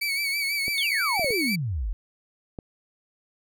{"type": "tone with vibrato", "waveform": "30% pulse", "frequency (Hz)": 2260, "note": "C#7", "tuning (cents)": 33, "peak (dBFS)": -22, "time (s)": [0.01, 1.56], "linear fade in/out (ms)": 10, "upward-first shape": "sine", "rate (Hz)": 6.1, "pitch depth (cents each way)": 55}
{"type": "clicks", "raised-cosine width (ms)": 2, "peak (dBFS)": -22, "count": 5, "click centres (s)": [0.681, 1.195, 1.245, 1.306, 2.588]}
{"type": "exponential sweep", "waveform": "sine", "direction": "down", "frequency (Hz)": [3710, 41.2], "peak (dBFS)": -25, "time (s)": [0.78, 1.93], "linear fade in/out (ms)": 0}
{"effects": []}